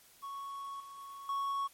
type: tone with level steps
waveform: triangle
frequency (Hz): 1108.7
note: C#6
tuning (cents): 0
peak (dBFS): -38 / -45 / -43 / -30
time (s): 0.22-1.68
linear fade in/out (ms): 20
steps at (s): 0.8 / 0.98 / 1.29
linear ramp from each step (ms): 2
effects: white hiss -61 dBFS RMS until 1.73 s + MP3 64 kbps